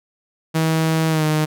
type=tone with pitch glide; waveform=sawtooth; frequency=160.4 to 154.22 Hz; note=E3 to D#3; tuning=-47 to -15 cents; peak=-12 dBFS; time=0.54-1.46 s; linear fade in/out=20 ms; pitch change=-68 cents; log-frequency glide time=1.09-1.24 s; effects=none